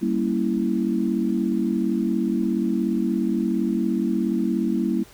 sine chord, G diminished seventh, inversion none, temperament equal, 196 / 233.1 / 277.2 / 329.6 Hz, G3 / Bb3 / Db4 / Fb4, 0 / 0 / 0 / 0 cents, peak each -25 / -24 / -29 / -25 dBFS, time 0.01-5.04 s, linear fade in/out 20 ms, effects pink hiss -49 dBFS RMS until 5.13 s

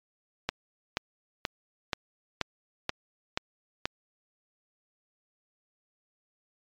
click train, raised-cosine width 0.2 ms, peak -9 dBFS, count 8, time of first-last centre 0.49-3.855 s, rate 2.08 Hz, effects low-pass 5000 Hz 12 dB/octave + MP3 96 kbps

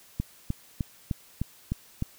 click train, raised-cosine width 5 ms, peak -15 dBFS, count 7, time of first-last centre 0.2-2.024 s, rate 3.29 Hz, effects white hiss -55 dBFS RMS until 2.18 s

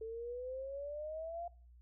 sine exponential sweep, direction up, 440 to 699 Hz, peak -40 dBFS, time 0.01-1.48 s, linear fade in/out 5 ms, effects noise-tail reverb RT60 0.4 s tail -21 dB re dry + added 60 Hz sine -57 dBFS peak until 1.81 s

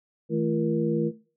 sine tone cluster, 159.5 / 218.5 / 342.4 / 471.7 Hz, D#3 / A3 / F4 / A#4, +43 / -12 / -34 / +20 cents, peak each -28 dBFS, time 0.29-1.12 s, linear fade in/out 50 ms, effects noise-tail reverb RT60 0.4 s tail -18 dB re dry

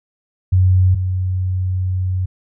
sine tone pair in turn, 92.5 / 92.5 Hz, F#2 / F#2, 0 / 0 cents, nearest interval unison, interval 0 cents, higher neither, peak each -9 / -16 dBFS, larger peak first, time 0.52-0.95 / 0.95-2.26 s, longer second, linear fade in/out 10 ms, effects none

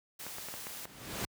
white noise, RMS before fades -44 dBFS, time 0.19-0.86 s, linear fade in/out 10 ms
clicks, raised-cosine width 0.5 ms, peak -27 dBFS, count 6, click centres 0.266 / 0.384 / 0.486 / 0.54 / 0.669 / 0.854 s
pink noise with exponential growth, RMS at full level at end -34 dBFS, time 0.56-1.25 s, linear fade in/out 2 ms, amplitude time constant 150 ms
effects high-pass 60 Hz 12 dB/octave

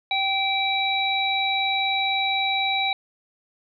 harmonic tone, 777 Hz, G5, 16 cents flat, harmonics 1 / 3 / 5, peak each -25 / -25 / -25 dBFS, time 0.11-2.93 s, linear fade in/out 2 ms, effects none

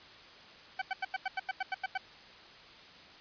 20% pulse tone bursts, 763 Hz, G5, 47 cents flat, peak -26 dBFS, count 11, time 0.79-1.977 s, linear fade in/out 5 ms, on 27 ms, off 89 ms, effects white hiss -53 dBFS RMS until 3.2 s + resampled to 11025 Hz

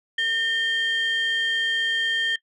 sine tone pair together, 1819 / 3174 Hz, A#6 / G7, -43 / +21 cents, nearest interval minor seventh, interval 964 cents, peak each -22 dBFS, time 0.18-2.36 s, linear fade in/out 5 ms, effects noise-tail reverb RT60 0.1 s tail -20 dB re dry + tanh soft clip ceiling -16 dBFS

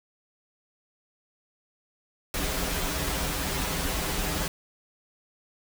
pink noise with comb filter, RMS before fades -29 dBFS, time 2.34-4.48 s, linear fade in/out 2 ms, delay 8.7 ms, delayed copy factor -0.85, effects none

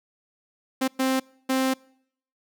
sawtooth tone bursts at uneven times, 262.7 Hz, C4, 7 cents sharp, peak -17 dBFS, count 3, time 0.81-0.88 / 0.99-1.2 / 1.49-1.74 s, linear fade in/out 10 ms, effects noise-tail reverb RT60 0.7 s tail -26 dB re dry

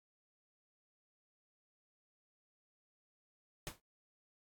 pink noise with exponential decay, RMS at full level -40 dBFS, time 3.67-3.8 s, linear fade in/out 0 ms, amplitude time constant 28 ms, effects AAC 64 kbps

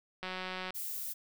click train, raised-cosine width 0.3 ms, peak -23 dBFS, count 89, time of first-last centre 0.23-0.706 s, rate 185 Hz
violet noise, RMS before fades -39 dBFS, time 0.74-1.14 s, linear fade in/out 20 ms
effects none

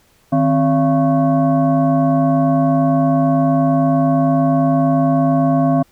sine tone with frequency modulation, 263.9 Hz, C4, 15 cents sharp, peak -11 dBFS, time 0.32-5.83 s, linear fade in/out 10 ms, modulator 419 Hz, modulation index 1.2, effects pink hiss -55 dBFS RMS until 5.91 s

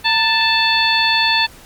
harmonic tone with a mistuned harmonic, 880 Hz, A5, in tune, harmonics 1 / 2 / 3 / 4 / 5, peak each -19 / -19 / -19 / -19 / -19 dBFS, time 0.04-1.47 s, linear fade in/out 20 ms, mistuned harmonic 1, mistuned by +57 cents, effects pink hiss -42 dBFS RMS until 1.65 s + Opus 48 kbps

